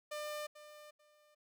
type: tone with echo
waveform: sawtooth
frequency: 599 Hz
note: D5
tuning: 34 cents sharp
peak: -36 dBFS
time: 0.11-0.47 s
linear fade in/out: 10 ms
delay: 440 ms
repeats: 2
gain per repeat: -13 dB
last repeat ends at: 1.35 s
effects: none